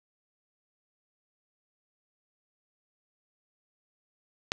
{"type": "click", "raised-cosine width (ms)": 0.2, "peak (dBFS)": -10, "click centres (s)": 4.519, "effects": []}